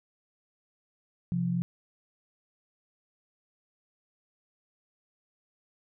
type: tone pair together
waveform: sine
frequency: 130.73 / 174.61 Hz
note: C3 / F3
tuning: -1 / 0 cents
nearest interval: perfect fourth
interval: 501 cents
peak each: -32 / -27 dBFS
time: 1.32-1.62 s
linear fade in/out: 0 ms
effects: none